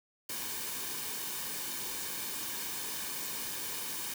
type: noise with comb filter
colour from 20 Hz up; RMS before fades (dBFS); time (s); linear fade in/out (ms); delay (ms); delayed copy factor
white; -38; 0.29-4.14; 5; 1.5; -0.55
effects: none